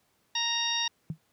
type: harmonic tone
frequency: 932.3 Hz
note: A#5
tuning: in tune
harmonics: 1 / 2 / 3 / 4 / 5 / 6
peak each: -36 / -36 / -34 / -30 / -40 / -33 dBFS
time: 0.35-0.88 s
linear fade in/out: 5 ms
type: tone with exponential decay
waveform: sine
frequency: 159.1 Hz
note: D#3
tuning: 39 cents sharp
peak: -25 dBFS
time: 1.1-1.18 s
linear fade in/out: 0 ms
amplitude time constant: 16 ms
effects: pink hiss -70 dBFS RMS until 1.32 s + high-pass 100 Hz 12 dB/octave